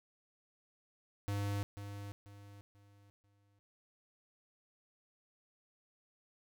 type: tone with echo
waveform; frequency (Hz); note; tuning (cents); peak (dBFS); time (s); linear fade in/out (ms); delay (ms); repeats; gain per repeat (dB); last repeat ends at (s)
square; 101.2; G#2; -44; -35; 1.28-1.63; 0; 490; 4; -9; 3.59
effects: none